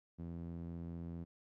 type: tone with band-pass filter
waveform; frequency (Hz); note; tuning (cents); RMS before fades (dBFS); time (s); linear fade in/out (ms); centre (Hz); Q
sawtooth; 84.7; E2; +48; -45; 0.18-1.25; 20; 190; 1.4
effects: none